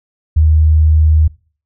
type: tone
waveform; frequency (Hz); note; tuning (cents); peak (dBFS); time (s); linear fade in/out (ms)
sine; 77.9; D#2; +3; -6; 0.36-1.28; 10
effects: noise-tail reverb RT60 0.4 s tail -22 dB re dry